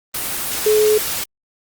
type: tone in noise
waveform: sine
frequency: 427.4 Hz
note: G#4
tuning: 50 cents sharp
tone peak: -11 dBFS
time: 0.66-0.98 s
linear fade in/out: 5 ms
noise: white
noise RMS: -23 dBFS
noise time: 0.14-1.24 s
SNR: +9 dB
effects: Opus 24 kbps